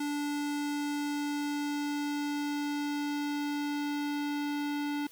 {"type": "tone with low-pass filter sweep", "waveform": "square", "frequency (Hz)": 291.1, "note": "D4", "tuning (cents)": -15, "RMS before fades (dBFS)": -33, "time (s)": [0, 5.07], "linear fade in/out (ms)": 5, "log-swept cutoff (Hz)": [9500, 4000], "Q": 0.99, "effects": ["white hiss -56 dBFS RMS until 5.11 s"]}